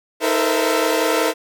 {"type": "tone cluster", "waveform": "sawtooth", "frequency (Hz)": [317, 444.2, 469.7, 515, 665], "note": ["D#4", "A4", "A#4", "C5", "E5"], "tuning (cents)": [32, 16, 13, -28, 15], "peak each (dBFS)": -19, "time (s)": [0.2, 1.34], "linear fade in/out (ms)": 50, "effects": []}